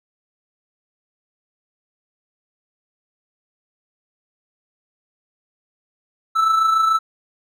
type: tone with amplitude modulation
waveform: triangle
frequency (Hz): 1317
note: E6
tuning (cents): -2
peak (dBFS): -10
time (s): 6.35-6.99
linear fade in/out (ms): 20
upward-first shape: sine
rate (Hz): 26.9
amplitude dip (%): 45
effects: none